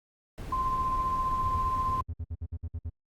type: noise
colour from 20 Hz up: brown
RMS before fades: -36 dBFS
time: 0.38-2.01 s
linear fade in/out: 0 ms
type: tone with tremolo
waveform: sine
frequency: 1041 Hz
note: C6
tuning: 9 cents flat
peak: -25 dBFS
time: 0.52-2.01 s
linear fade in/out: 5 ms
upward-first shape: sine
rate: 15 Hz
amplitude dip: 35%
type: tone bursts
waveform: triangle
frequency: 82.2 Hz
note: E2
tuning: 4 cents flat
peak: -29 dBFS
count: 14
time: 1.43-2.899 s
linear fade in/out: 10 ms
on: 52 ms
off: 57 ms
effects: Opus 48 kbps